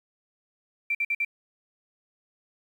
sine tone bursts, 2349 Hz, D7, in tune, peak -23 dBFS, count 4, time 0.9-1.249 s, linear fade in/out 5 ms, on 49 ms, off 51 ms, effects 9-bit

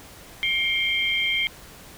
sine tone cluster, 2133 / 2314 / 3166 Hz, C7 / D7 / G7, +33 / -26 / +17 cents, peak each -24 / -30 / -24 dBFS, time 0.43-1.47 s, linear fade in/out 0 ms, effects pink hiss -45 dBFS RMS until 1.97 s

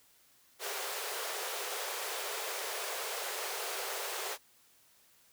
pink high-pass noise, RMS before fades -38 dBFS, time 0.59-4.38 s, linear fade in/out 50 ms, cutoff 380 Hz, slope 96 dB/octave, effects white hiss -65 dBFS RMS until 5.32 s

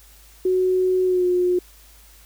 sine tone with pitch glide, 370 to 359.1 Hz, F#4 to F4, 0 to +48 cents, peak -16 dBFS, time 0.45-1.59 s, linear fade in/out 5 ms, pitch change -52 cents, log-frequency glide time 1.05-1.26 s, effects added 52 Hz sine -49 dBFS peak until 2.25 s + white hiss -51 dBFS RMS until 2.25 s

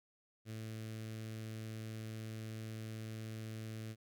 sawtooth tone with notch filter, 110.5 Hz, A2, 8 cents sharp, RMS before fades -45 dBFS, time 0.45-3.96 s, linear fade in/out 50 ms, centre 910 Hz, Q 0.85, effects none

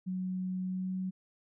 sine tone with pitch glide, 185 to 186.72 Hz, F#3 to F#3, 0 to +16 cents, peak -32 dBFS, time 0.06-1.11 s, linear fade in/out 20 ms, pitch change +16 cents, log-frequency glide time 0.64-0.96 s, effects none

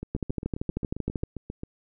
two click trains, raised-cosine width 3 ms, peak -21 / -15 dBFS, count 13 / 15, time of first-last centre 0.03-1.634 / 0.15-1.235 s, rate 7.48 / 12.9 Hz, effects none

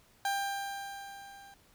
30% pulse tone with level ramp, 794 Hz, G5, 22 cents sharp, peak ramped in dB -26 to -49 dBFS, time 0.25-1.54 s, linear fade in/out 2 ms, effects pink hiss -64 dBFS RMS until 1.74 s

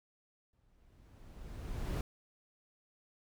brown noise with exponential growth, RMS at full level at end -33 dBFS, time 0.53-2.01 s, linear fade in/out 1 ms, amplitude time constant 320 ms, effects none

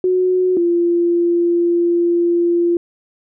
sine tone pair in turn, 367.2 / 344.5 Hz, F#4 / F4, -13 / -24 cents, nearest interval minor second, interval 111 cents, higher first, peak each -12 dBFS, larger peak neither, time 0.04-0.57 / 0.57-2.77 s, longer second, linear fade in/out 2 ms, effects none

